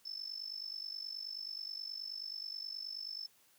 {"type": "tone with amplitude modulation", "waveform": "sine", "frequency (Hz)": 5274, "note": "E8", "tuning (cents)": 0, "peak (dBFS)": -37, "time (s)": [0.05, 3.27], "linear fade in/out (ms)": 10, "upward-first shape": "sine", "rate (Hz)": 49.4, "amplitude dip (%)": 85, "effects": ["white hiss -68 dBFS RMS until 3.58 s", "high-pass 80 Hz 12 dB/octave"]}